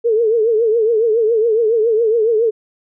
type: tone with vibrato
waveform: sine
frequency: 448.9 Hz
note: A4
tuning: 35 cents sharp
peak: -11 dBFS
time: 0.04-2.51 s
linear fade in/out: 20 ms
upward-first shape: triangle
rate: 7.2 Hz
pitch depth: 120 cents each way
effects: none